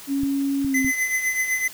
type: tone with pitch glide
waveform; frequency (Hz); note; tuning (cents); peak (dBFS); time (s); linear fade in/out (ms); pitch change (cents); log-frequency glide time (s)
sine; 276.9 to 265.3; C#4 to C4; -2 to +24; -20; 0.07-0.92; 50; -74; 0.64-0.77
type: clicks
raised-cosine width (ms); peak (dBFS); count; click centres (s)
5; -20; 3; 0.234 / 0.647 / 0.847
type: tone with tremolo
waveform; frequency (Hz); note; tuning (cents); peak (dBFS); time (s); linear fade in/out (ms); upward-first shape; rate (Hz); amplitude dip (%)
square; 2031; B6; +48; -19; 0.74-1.68; 5; triangle; 7.9; 65
effects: white hiss -41 dBFS RMS until 1.73 s